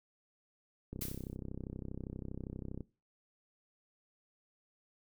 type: click train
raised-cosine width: 3 ms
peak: -29 dBFS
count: 62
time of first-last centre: 0.93-2.807 s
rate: 32.5 Hz
type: noise with exponential decay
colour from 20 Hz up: blue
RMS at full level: -38 dBFS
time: 1.01-1.36 s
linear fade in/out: 5 ms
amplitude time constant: 74 ms
effects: noise-tail reverb RT60 0.3 s tail -19 dB re dry